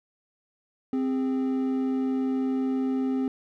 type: tone pair together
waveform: triangle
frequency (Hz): 261.6 / 409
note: C4 / G#4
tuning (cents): 0 / -26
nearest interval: minor sixth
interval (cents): 774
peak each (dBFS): -22 / -32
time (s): 0.93-3.28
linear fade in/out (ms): 2
effects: none